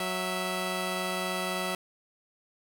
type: tone pair together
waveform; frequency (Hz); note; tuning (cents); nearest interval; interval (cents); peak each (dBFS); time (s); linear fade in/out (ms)
10% pulse; 184.36 / 657; F#3 / E5; -6 / -6; octave + minor seventh; 2200; -24; 0-1.75; 2
effects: none